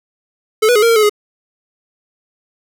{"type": "tone with pitch steps", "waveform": "square", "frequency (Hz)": [434.1, 488.4, 420.7, 463.4, 459.6, 428.7, 417.2], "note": ["A4", "B4", "G#4", "A#4", "A#4", "A4", "G#4"], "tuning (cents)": [-23, -19, 22, -10, -25, -45, 8], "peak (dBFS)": -9, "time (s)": [0.62, 1.096], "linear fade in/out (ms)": 10, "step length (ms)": 68, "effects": []}